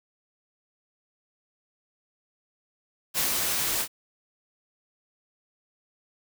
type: noise with ADSR envelope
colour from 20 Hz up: white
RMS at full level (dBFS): -25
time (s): 3.14-3.88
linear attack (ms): 40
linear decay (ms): 140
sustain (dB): -2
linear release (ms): 70
effects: none